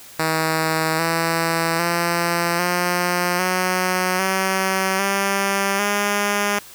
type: tone with pitch steps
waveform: 5% pulse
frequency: 159.6 / 165.32 / 171.25 / 177.39 / 183.76 / 190.35 / 197.17 / 204.2 Hz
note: D#3 / E3 / F3 / F3 / F#3 / F#3 / G3 / G#3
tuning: +44 / +5 / -34 / +27 / -12 / +49 / +10 / -29 cents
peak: -7 dBFS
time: 0.19-6.59 s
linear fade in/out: 5 ms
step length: 800 ms
effects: white hiss -42 dBFS RMS until 6.74 s